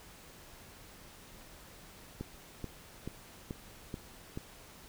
click train, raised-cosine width 3 ms, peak -25 dBFS, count 6, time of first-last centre 2.21-4.375 s, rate 2.31 Hz, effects pink hiss -54 dBFS RMS until 4.88 s

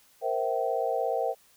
sine chord, C dominant seventh, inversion third, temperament equal with one note detuned, 466.2 / 523.3 / 659.3 / 769.2 Hz, Bb4 / C5 / E5 / G5, 0 / 0 / 0 / -33 cents, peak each -31 dBFS, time 0.21-1.35 s, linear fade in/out 50 ms, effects white hiss -61 dBFS RMS until 1.56 s

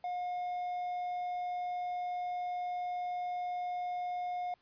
triangle tone, 717 Hz, F5, 45 cents sharp, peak -32 dBFS, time 0.04-4.54 s, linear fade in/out 2 ms, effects pink hiss -71 dBFS RMS until 4.61 s + resampled to 11025 Hz

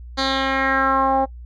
10% pulse tone with low-pass filter sweep, 268.2 Hz, C4, 43 cents sharp, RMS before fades -19 dBFS, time 0.17-1.26 s, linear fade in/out 20 ms, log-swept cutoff 4700 to 700 Hz, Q 3.3, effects noise-tail reverb RT60 0.1 s tail -23 dB re dry + added 60 Hz sine -34 dBFS peak until 1.45 s

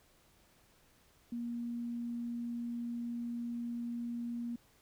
sine tone, 236.9 Hz, A#3, 28 cents sharp, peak -36 dBFS, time 1.32-4.56 s, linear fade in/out 5 ms, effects pink hiss -67 dBFS RMS until 4.81 s

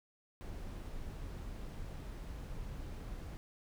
brown noise, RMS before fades -44 dBFS, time 0.41-3.37 s, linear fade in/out 0 ms, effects none

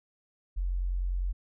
sine tone, 44.97 Hz, F#1, 49 cents flat, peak -27 dBFS, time 0.56-1.33 s, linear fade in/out 20 ms, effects none

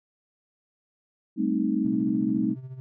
sine chord, A half-diminished seventh, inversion third, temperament equal, 196 / 220 / 261.6 / 311.1 Hz, G3 / A3 / C4 / Eb4, 0 / 0 / 0 / 0 cents, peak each -29 / -27 / -28 / -27 dBFS, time 1.36-2.56 s, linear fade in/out 50 ms
triangle tone with tremolo, 129.9 Hz, C3, 12 cents flat, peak -32 dBFS, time 1.85-2.8 s, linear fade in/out 0 ms, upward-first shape sine, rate 14 Hz, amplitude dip 65%
effects none

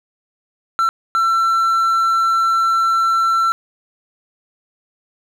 triangle tone bursts at uneven times, 1345 Hz, E6, 34 cents sharp, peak -11 dBFS, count 2, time 0.79-0.89 / 1.15-3.52 s, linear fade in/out 0 ms, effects none

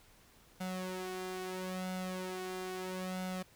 sawtooth tone with flanger, 185 Hz, F#3, in tune, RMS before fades -40 dBFS, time 0.6-3.43 s, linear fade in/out 10 ms, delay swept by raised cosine 1.4 to 2.9 ms, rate 0.76 Hz, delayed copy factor +0.7, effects pink hiss -63 dBFS RMS until 3.55 s

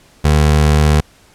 25% pulse tone, 75.3 Hz, D2, 44 cents sharp, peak -5 dBFS, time 0.24-1.01 s, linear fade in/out 10 ms, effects pink hiss -48 dBFS RMS until 1.34 s + low-pass 11000 Hz 12 dB/octave

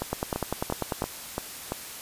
two click trains, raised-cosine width 1 ms, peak -12 / -14 dBFS, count 10 / 6, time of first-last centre 0.13-1.021 / 0.02-1.721 s, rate 10.1 / 2.94 Hz, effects white hiss -40 dBFS RMS until 2.01 s + resampled to 32000 Hz

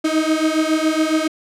35% pulse beating tone pair, 311.1 / 318.3 Hz, D#4 / D#4, 0 / +39 cents, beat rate 7.2 Hz, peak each -17 dBFS, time 0.04-1.28 s, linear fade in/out 10 ms, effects low-pass 9000 Hz 12 dB/octave

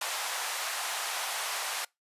pink band-pass noise, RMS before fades -34 dBFS, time 0.01-1.85 s, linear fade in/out 5 ms, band 700 to 13000 Hz, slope 24 dB/octave, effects noise-tail reverb RT60 0.2 s tail -25 dB re dry + resampled to 32000 Hz

